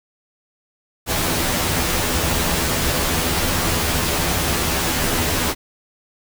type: noise with comb filter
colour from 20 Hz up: pink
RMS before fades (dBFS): -20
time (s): 1.06-5.55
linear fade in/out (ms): 50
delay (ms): 12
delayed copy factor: +0.7
effects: none